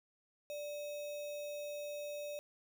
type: tone with sample-and-hold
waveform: sine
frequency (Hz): 587.3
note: D5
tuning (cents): 0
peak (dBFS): -40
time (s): 0.5-2.39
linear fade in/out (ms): 0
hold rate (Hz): 3150
effects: none